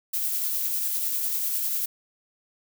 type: noise with tremolo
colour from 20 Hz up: violet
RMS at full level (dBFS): -26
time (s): 0.13-1.86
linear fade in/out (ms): 10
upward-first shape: sine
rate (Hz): 10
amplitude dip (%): 25
effects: none